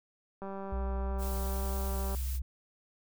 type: click train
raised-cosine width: 1 ms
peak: -28 dBFS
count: 338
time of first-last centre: 0.42-2.148 s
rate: 195 Hz
type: tone with pitch glide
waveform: sine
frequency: 61.74 to 64.44 Hz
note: B1 to C2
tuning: 0 to -26 cents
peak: -31 dBFS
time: 0.72-2.42 s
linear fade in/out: 5 ms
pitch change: +74 cents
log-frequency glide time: 0.99-1.47 s
type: noise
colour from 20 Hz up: blue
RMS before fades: -44 dBFS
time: 1.18-2.4 s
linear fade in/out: 50 ms
effects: none